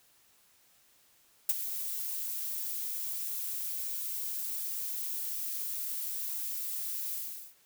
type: noise with ADSR envelope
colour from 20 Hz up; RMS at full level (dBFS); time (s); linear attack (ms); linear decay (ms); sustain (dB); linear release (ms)
violet; -23; 1.49-7.55; 5; 27; -13; 420
effects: white hiss -65 dBFS RMS until 7.65 s